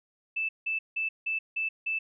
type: tone bursts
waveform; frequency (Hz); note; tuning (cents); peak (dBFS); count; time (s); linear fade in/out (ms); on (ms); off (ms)
sine; 2637; E7; 0; -27; 6; 0.36-1.99; 10; 130; 170
effects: none